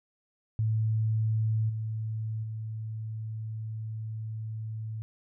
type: tone with level steps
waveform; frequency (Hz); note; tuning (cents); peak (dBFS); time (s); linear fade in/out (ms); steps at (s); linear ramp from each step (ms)
sine; 110; A2; 0; -24 / -30 / -33; 0.59-5.02; 0; 1.69 / 2.43; 10
effects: none

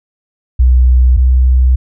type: tone pair in turn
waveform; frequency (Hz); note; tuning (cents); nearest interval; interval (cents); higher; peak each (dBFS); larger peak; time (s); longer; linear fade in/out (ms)
sine; 62.6 / 63.51; B1 / B1; +24 / +49; unison; 25; second; -4 / -5; first; 0.59-1.17 / 1.17-1.76; second; 10
effects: none

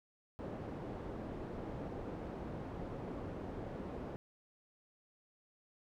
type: low-pass noise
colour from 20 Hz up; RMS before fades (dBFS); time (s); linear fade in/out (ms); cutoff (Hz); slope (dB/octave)
white; -44; 0.39-4.16; 0; 460; 12
effects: none

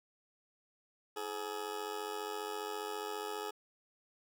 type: tone with amplitude modulation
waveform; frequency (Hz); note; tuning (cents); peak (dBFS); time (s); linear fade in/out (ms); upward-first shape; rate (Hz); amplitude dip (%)
20% pulse; 422.5; G#4; +30; -30; 1.16-3.51; 10; sine; 94.8; 75
effects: none

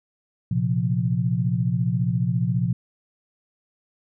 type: chord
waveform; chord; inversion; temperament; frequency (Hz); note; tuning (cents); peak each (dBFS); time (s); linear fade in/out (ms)
sine; Bb suspended second; none; just; 116.54 / 131.11 / 174.81; Bb2 / C3 / F3; 0 / +4 / +2; -24; 0.51-2.73; 5
effects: none

